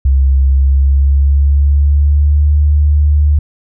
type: tone with pitch glide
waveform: sine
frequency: 67.3 to 73.82 Hz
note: C2 to D2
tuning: +49 to +9 cents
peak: -6 dBFS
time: 0.05-3.39 s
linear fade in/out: 5 ms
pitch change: +160 cents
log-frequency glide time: 0.48-2.49 s
effects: none